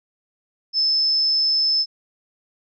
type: tone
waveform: sine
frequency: 5250 Hz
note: E8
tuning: 8 cents flat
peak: -16 dBFS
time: 0.73-1.86 s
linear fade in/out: 50 ms
effects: none